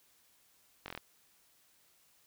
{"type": "slowing click train", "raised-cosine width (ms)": 0.3, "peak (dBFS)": -25, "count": 6, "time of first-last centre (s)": [0.86, 0.976], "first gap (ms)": 21, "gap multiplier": 1.05, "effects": ["white hiss -68 dBFS RMS until 2.26 s"]}